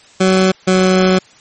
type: tone pair in turn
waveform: 20% pulse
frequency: 187.9 / 186.17 Hz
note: F#3 / F#3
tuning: +27 / +11 cents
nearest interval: unison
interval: 16 cents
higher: first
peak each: -4 dBFS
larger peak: neither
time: 0.2-0.52 / 0.67-1.19 s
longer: second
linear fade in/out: 10 ms
effects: white hiss -45 dBFS RMS until 1.4 s + MP3 32 kbps